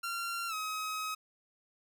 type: tone with pitch glide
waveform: sawtooth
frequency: 1377 to 1270 Hz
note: F6 to D#6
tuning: -25 to +35 cents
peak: -31 dBFS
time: 0.03-1.15 s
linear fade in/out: 10 ms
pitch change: -140 cents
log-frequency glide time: 0.48-0.54 s
effects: none